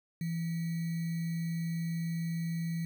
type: tone with sample-and-hold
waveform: sine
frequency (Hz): 166.4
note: E3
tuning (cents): +17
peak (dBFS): -31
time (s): 0.21-2.85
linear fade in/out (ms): 2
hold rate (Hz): 2100
effects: none